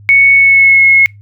sine tone with pitch glide, 2217 to 2173 Hz, C#7 to C#7, 0 to -35 cents, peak -3 dBFS, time 0.09-1.06 s, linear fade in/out 0 ms, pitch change -35 cents, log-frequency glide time 0.34-0.84 s, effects noise-tail reverb RT60 0.2 s tail -26 dB re dry + added 102 Hz sine -34 dBFS peak until 1.21 s

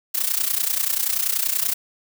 blue noise with amplitude modulation, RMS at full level -19 dBFS, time 0.14-1.74 s, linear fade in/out 10 ms, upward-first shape sine, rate 30.4 Hz, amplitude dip 80%, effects none

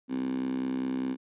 10% pulse tone with high-pass filter, 65 Hz, C2, 11 cents flat, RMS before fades -31 dBFS, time 0.08-1.17 s, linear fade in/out 50 ms, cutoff 250 Hz, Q 6.7, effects resampled to 8000 Hz

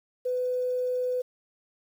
sine tone with quantisation, 501 Hz, B4, 25 cents sharp, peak -25 dBFS, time 0.25-1.22 s, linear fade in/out 10 ms, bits 9, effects none

